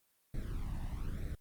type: noise with flanger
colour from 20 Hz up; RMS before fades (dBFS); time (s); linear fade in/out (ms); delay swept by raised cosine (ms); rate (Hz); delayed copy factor
brown; -38; 0.34-1.35; 2; 0.5 to 1.12; 1.1; +0.95
effects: white hiss -74 dBFS RMS until 1.4 s + Opus 32 kbps